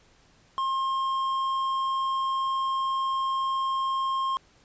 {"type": "tone with hard clipping", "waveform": "triangle", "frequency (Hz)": 1067, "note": "C6", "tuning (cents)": 34, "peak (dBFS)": -26, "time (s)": [0.58, 4.37], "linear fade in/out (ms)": 0, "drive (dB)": 9, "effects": ["pink hiss -60 dBFS RMS until 4.64 s", "resampled to 16000 Hz"]}